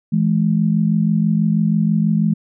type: tone pair together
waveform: sine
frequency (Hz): 165.33 / 211.5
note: E3 / G#3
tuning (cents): +5 / +32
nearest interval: major third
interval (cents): 427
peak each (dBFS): -16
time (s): 0.12-2.34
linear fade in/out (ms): 10
effects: none